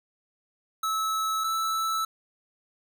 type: tone pair in turn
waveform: square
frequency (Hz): 1300 / 1315.1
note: E6 / E6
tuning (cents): -24 / -4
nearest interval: unison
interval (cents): 20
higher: second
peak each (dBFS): -26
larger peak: neither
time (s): 0.83-1.44 / 1.44-2.05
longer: neither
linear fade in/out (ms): 5
effects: none